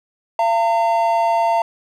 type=tone pair together; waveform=triangle; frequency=682 / 910.4 Hz; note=F5 / A#5; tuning=-41 / -41 cents; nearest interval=perfect fourth; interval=500 cents; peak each=-15 dBFS; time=0.39-1.62 s; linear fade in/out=2 ms; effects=none